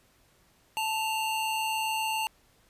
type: tone pair together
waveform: square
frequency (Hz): 881.6 / 2792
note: A5 / F7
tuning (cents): +3 / -1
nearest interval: octave + minor sixth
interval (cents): 1996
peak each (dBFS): -30 / -33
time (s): 0.77-2.27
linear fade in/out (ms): 0
effects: pink hiss -64 dBFS RMS until 2.69 s + resampled to 32000 Hz